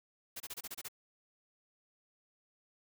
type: noise bursts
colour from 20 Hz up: white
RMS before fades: -43 dBFS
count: 8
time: 0.36-0.885 s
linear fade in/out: 10 ms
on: 42 ms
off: 27 ms
effects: none